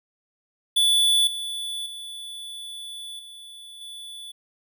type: tone with level steps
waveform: square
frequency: 3463 Hz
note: A7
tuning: 28 cents flat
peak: -17 / -29 / -35 / -41 / -37 dBFS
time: 0.76-4.32 s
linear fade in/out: 10 ms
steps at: 1.27 / 1.86 / 3.19 / 3.81 s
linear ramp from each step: 2 ms
effects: none